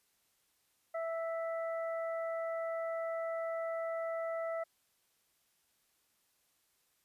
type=harmonic tone; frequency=659.3 Hz; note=E5; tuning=in tune; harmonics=1 / 2 / 3; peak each=-35 / -44 / -48 dBFS; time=0.94-4.64 s; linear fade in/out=10 ms; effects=white hiss -75 dBFS RMS until 7.04 s + resampled to 32000 Hz